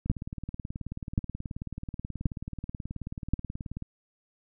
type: two click trains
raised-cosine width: 5 ms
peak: -12 / -23 dBFS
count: 4 / 71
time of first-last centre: 0.1-3.336 / 0.06-3.823 s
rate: 0.927 / 18.6 Hz
effects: none